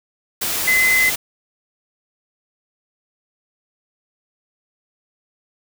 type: tone in noise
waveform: sine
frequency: 2040 Hz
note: C7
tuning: 44 cents flat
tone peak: -13 dBFS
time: 0.67-1.1 s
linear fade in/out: 10 ms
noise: white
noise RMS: -22 dBFS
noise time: 0.41-1.16 s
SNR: +6 dB
effects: none